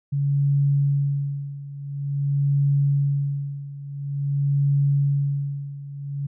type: tone with tremolo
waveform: sine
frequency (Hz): 141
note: C#3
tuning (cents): +30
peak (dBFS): -16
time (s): 0.12-6.27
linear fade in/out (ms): 10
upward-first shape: sine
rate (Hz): 0.48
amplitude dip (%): 85
effects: none